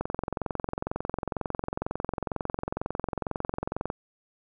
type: click train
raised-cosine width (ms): 1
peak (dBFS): -15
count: 87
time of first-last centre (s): 0.01-3.901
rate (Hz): 22.1
effects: none